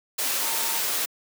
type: tone in noise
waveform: sine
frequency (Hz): 913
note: A#5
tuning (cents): -36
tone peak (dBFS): -36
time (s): 0.42-0.79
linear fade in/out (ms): 10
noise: white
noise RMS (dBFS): -26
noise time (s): 0.18-1.06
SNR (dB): -13
effects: high-pass 300 Hz 12 dB/octave

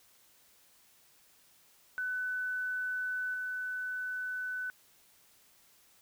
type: tone pair in turn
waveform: sine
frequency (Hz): 1500 / 1500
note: F#6 / F#6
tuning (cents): +23 / +23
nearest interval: unison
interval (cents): 0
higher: neither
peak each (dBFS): -32 / -34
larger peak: first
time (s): 1.98-3.34 / 3.34-4.7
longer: neither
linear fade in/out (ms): 0
effects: white hiss -64 dBFS RMS until 6.01 s

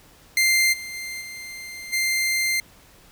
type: tone with level steps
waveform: sawtooth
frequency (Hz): 2093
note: C7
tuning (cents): 0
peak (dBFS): -13 / -29 / -27 / -31 / -17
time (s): 0.37-2.6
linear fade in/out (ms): 2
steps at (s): 0.72 / 0.93 / 1.2 / 1.92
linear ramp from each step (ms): 20
effects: pink hiss -52 dBFS RMS until 3.11 s

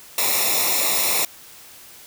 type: noise with comb filter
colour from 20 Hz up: white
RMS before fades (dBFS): -20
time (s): 0.18-1.25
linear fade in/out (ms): 2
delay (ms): 0.64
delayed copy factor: -0.9
effects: white hiss -44 dBFS RMS until 2.06 s

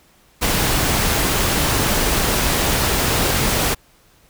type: noise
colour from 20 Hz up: pink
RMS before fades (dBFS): -18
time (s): 0.41-3.75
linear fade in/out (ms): 20
effects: pink hiss -54 dBFS RMS until 4.29 s

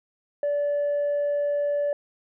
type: tone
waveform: sine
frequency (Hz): 579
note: D5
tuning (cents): -25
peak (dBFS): -20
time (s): 0.43-1.93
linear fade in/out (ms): 2
effects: tanh soft clip ceiling -20 dBFS

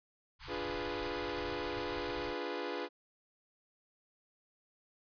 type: band-stop noise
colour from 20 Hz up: pink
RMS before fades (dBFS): -46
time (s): 0.39-2.35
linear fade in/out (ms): 50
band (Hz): 140 to 850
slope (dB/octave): 96
type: chord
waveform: sawtooth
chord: D diminished seventh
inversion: none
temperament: equal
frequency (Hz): 293.7 / 349.2 / 415.3 / 493.9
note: D4 / F4 / Ab4 / Cb5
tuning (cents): 0 / 0 / 0 / 0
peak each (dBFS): -40 / -38 / -38 / -37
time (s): 0.47-2.89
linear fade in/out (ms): 50
effects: resampled to 11025 Hz

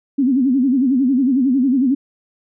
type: tone with vibrato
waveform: sine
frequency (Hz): 261.6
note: C4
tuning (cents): 0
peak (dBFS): -12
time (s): 0.18-1.95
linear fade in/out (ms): 10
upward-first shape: sine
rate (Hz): 11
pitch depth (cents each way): 140
effects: none

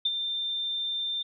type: tone with ADSR envelope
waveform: sine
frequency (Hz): 3586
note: A7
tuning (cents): +32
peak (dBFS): -21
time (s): 0.05-1.23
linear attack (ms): 7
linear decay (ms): 39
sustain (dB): -7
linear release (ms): 13
effects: none

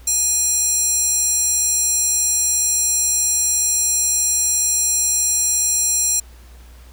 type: tone with high-pass filter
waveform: square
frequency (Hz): 827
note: G#5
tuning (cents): -8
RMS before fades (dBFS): -18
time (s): 0.07-6.2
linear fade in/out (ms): 5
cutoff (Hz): 6800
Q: 9.3
effects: added 60 Hz sine -40 dBFS peak until 6.92 s + pink hiss -50 dBFS RMS until 6.92 s

